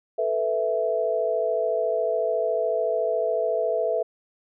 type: chord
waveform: sine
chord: A suspended second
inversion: none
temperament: equal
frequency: 440 / 493.9 / 659.3 Hz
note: A4 / B4 / E5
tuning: 0 / 0 / 0 cents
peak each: -27 / -27 / -24 dBFS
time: 0.18-4.03 s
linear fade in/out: 10 ms
effects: none

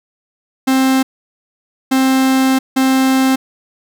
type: tone bursts at uneven times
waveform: 45% pulse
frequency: 263.7 Hz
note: C4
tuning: 14 cents sharp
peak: -10 dBFS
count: 3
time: 0.67-1.03 / 1.91-2.59 / 2.76-3.36 s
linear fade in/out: 10 ms
effects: none

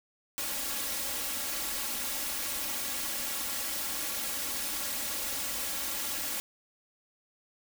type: noise with comb filter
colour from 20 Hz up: white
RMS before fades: -34 dBFS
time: 0.38-6.4 s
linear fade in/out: 0 ms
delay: 3.6 ms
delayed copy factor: +0.85
effects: none

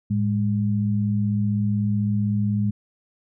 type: tone pair together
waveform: sine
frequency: 108.7 / 204.6 Hz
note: A2 / G#3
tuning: -21 / -26 cents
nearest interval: major seventh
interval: 1095 cents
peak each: -22 dBFS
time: 0.1-2.71 s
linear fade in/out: 10 ms
effects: none

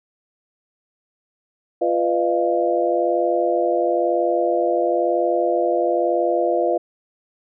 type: tone cluster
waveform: sine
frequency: 347 / 496.5 / 609 / 690 Hz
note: F4 / B4 / D#5 / F5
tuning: -11 / +9 / -37 / -21 cents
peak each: -22 dBFS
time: 1.81-6.78 s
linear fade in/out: 10 ms
effects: none

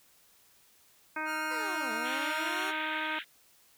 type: harmonic tone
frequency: 311.1 Hz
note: D#4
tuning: in tune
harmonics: 1 / 2 / 3 / 4 / 5 / 6 / 7 / 8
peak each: -42 / -44 / -38 / -41 / -36 / -48 / -42 / -44 dBFS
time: 1.16-3.19 s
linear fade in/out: 5 ms
type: tone with vibrato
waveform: sawtooth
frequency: 1400 Hz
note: F6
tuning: 4 cents sharp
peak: -35 dBFS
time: 1.25-2.73 s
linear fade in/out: 50 ms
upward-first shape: square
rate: 6.1 Hz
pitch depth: 9 cents each way
type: linear two-way sweep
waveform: 15% pulse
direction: down then up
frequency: 521 to 217.4 to 390.3 Hz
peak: -33 dBFS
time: 1.5-2.72 s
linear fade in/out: 20 ms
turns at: 1.92 s
type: band-pass noise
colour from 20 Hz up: white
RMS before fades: -40 dBFS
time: 2.03-3.25 s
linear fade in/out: 50 ms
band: 1400 to 3700 Hz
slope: 96 dB/octave
effects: white hiss -63 dBFS RMS until 3.77 s

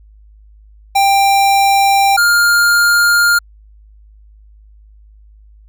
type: tone pair in turn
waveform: square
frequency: 790 / 1407.6 Hz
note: G5 / F6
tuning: +13 / +13 cents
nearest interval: minor seventh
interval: 1000 cents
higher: second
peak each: -9 dBFS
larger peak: neither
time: 0.95-2.17 / 2.17-3.39 s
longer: neither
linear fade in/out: 10 ms
effects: added 52 Hz sine -40 dBFS peak until 5.68 s

